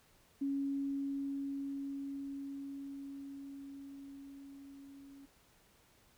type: tone with level ramp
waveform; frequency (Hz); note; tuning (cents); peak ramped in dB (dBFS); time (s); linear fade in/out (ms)
sine; 277.2; C#4; 0; -32 to -52; 0.41-5.26; 10
effects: pink hiss -67 dBFS RMS until 6.17 s